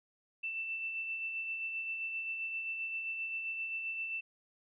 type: tone with tremolo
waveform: sine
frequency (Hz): 2666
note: E7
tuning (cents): +19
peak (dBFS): -34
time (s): 0.43-4.21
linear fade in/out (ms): 10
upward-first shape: sine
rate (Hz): 7.6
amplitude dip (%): 35
effects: none